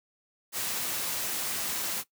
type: noise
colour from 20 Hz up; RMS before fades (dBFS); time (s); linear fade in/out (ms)
white; -32; 0.52-2.04; 50
effects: noise-tail reverb RT60 0.1 s tail -17 dB re dry + high-pass 100 Hz 12 dB/octave